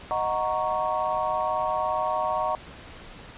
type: chord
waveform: sine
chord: D# minor seventh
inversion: none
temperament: equal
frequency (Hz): 622.3 / 740 / 932.3 / 1108.7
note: D#5 / F#5 / A#5 / C#6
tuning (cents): 0 / 0 / 0 / 0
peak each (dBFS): -29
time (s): 0.11-2.55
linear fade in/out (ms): 0
effects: pink hiss -44 dBFS RMS until 3.37 s + resampled to 8000 Hz